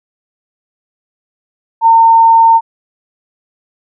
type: tone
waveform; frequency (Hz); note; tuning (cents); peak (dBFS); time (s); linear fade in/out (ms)
sine; 910; A#5; -42; -3; 1.81-2.61; 50
effects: none